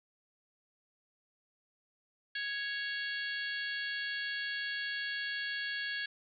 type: harmonic tone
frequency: 554.4 Hz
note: C#5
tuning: in tune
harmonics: 3 / 4 / 5 / 6 / 7 / 8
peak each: -36 / -47 / -45 / -43 / -53 / -45 dBFS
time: 2.35-6.06 s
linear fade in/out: 5 ms
effects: none